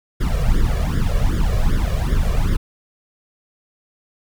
brown noise with flanger, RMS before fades -17 dBFS, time 0.2-2.57 s, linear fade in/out 10 ms, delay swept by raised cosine 0.57 to 1.77 ms, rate 2.6 Hz, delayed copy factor +1, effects none

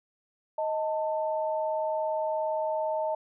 sine tone pair together, 627 / 889.6 Hz, D#5 / A5, +13 / +19 cents, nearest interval tritone, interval 606 cents, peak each -28 / -31 dBFS, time 0.58-3.15 s, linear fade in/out 5 ms, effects none

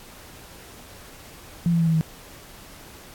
sine tone with pitch steps, 171.1 / 168.16 / 165.27 / 162.43 / 159.64 Hz, F3 / E3 / E3 / E3 / D#3, -35 / +35 / +5 / -25 / +45 cents, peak -17 dBFS, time 1.66-2.01 s, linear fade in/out 0 ms, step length 70 ms, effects pink hiss -45 dBFS RMS until 3.14 s + AAC 64 kbps

